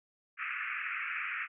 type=band-pass noise; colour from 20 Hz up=white; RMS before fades=-37 dBFS; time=0.37-1.48 s; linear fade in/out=50 ms; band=1200 to 2600 Hz; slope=96 dB/octave; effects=none